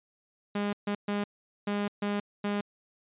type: tone bursts at uneven times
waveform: sawtooth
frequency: 204.4 Hz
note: G#3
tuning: 27 cents flat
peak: -24 dBFS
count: 6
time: 0.55-0.73 / 0.87-0.95 / 1.08-1.24 / 1.67-1.88 / 2.02-2.2 / 2.44-2.61 s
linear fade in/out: 5 ms
effects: resampled to 8000 Hz